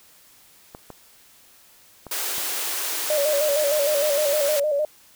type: clicks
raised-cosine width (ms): 1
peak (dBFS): -23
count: 4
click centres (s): 0.749 / 0.903 / 2.067 / 2.382
type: high-pass noise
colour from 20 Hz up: white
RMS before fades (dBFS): -27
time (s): 2.11-4.6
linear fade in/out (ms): 5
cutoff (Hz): 310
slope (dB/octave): 48
type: tone with vibrato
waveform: sine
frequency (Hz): 587.3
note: D5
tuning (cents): 0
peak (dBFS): -19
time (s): 3.1-4.85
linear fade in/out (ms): 2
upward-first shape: square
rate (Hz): 6.5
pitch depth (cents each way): 61
effects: white hiss -53 dBFS RMS until 5.15 s